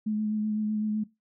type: tone with vibrato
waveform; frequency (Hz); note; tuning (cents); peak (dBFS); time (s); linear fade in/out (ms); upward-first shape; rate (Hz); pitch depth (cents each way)
sine; 213.5; G#3; +48; -25; 0.06-1.04; 10; sine; 7.9; 17
effects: noise-tail reverb RT60 0.2 s tail -19 dB re dry